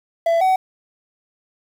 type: tone pair in turn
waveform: triangle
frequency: 669 / 753 Hz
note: E5 / F#5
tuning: +25 / +30 cents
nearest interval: major second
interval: 205 cents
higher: second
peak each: -12 / -11 dBFS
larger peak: second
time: 0.26-0.41 / 0.41-0.56 s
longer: neither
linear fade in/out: 5 ms
effects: 7-bit